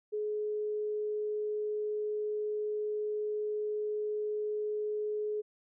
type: tone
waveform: sine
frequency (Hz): 422.7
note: G#4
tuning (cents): +31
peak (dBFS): -31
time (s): 0.12-5.42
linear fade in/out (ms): 20
effects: none